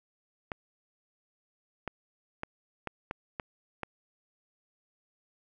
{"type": "clicks", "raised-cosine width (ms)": 0.5, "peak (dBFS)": -19, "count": 7, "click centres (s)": [0.518, 1.877, 2.434, 2.873, 3.111, 3.398, 3.833], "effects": []}